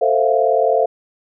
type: chord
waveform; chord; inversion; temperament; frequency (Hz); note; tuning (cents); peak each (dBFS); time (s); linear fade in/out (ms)
sine; F major seventh; first; equal with one note detuned; 445.1 / 523.3 / 659.3 / 698.5; A4 / C5 / E5 / F5; +20 / 0 / 0 / 0; -18; 0.01-0.86; 10
effects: none